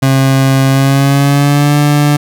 30% pulse tone with pitch glide, 134.4 to 146.56 Hz, C3 to D3, +47 to -3 cents, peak -4 dBFS, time 0.02-2.17 s, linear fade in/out 10 ms, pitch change +150 cents, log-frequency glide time 0.67-1.76 s, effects none

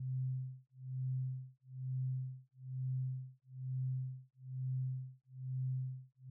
sine tone with tremolo, 129.6 Hz, C3, 16 cents flat, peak -34 dBFS, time 0-6.3 s, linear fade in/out 5 ms, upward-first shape sine, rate 1.1 Hz, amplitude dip 100%, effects none

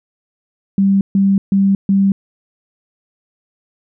sine tone bursts, 196 Hz, G3, in tune, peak -9 dBFS, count 4, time 0.78-2.12 s, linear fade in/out 2 ms, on 230 ms, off 140 ms, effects none

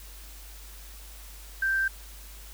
sine tone with quantisation, 1568 Hz, G6, in tune, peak -23 dBFS, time 1.62-1.88 s, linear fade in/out 5 ms, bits 8, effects added 50 Hz sine -44 dBFS peak until 2.53 s + white hiss -49 dBFS RMS until 2.53 s

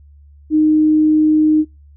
sine tone, 308.4 Hz, D#4, 15 cents flat, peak -9 dBFS, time 0.5-1.65 s, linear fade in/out 50 ms, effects noise-tail reverb RT60 0.2 s tail -25 dB re dry + added 72 Hz sine -41 dBFS peak until 1.96 s

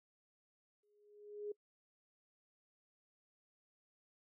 sine tone with exponential growth, 415.3 Hz, G#4, in tune, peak -38 dBFS, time 0.83-1.52 s, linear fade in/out 5 ms, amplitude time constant 150 ms, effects noise-tail reverb RT60 0.1 s tail -23 dB re dry

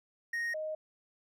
triangle / sine tone pair in turn, 1864.7 / 622.3 Hz, A#6 / D#5, 0 / 0 cents, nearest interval octave + perfect fifth, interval 1900 cents, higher first, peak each -30 / -34 dBFS, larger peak first, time 0.33-0.54 / 0.54-0.75 s, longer neither, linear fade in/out 5 ms, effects none

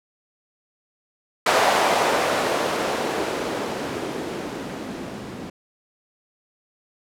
violet noise with low-pass filter sweep, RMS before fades -24 dBFS, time 1.46-5.5 s, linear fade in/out 5 ms, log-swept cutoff 760 to 200 Hz, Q 1.2, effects none

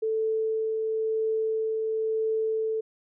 sine tone with tremolo, 440.9 Hz, A4, 4 cents sharp, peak -23 dBFS, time 0.02-2.81 s, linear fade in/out 10 ms, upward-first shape triangle, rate 0.98 Hz, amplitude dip 25%, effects none

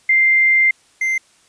sine / triangle tone pair in turn, 2093 / 2084 Hz, C7 / C7, 0 / -7 cents, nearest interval unison, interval 7 cents, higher first, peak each -10 / -14 dBFS, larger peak first, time 0.09-0.71 / 1.01-1.18 s, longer first, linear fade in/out 5 ms, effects white hiss -54 dBFS RMS until 1.48 s + resampled to 22050 Hz

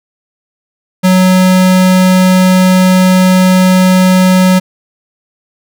square tone, 185 Hz, F#3, in tune, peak -5 dBFS, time 1.03-4.6 s, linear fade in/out 20 ms, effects none

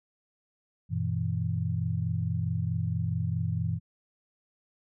sine tone cluster, 94.8 / 119.4 / 162.6 Hz, F#2 / A#2 / E3, +43 / +42 / -23 cents, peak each -31 dBFS, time 0.89-3.8 s, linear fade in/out 50 ms, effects none

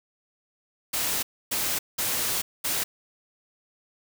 white noise bursts at uneven times, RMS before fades -27 dBFS, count 4, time 0.93-1.23 / 1.51-1.79 / 1.98-2.42 / 2.64-2.84 s, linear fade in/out 10 ms, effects none

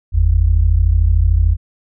sine tone pair together, 49 / 82.41 Hz, G1 / E2, 0 / 0 cents, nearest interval major sixth, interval 900 cents, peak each -12 dBFS, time 0.12-1.57 s, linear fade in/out 50 ms, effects none

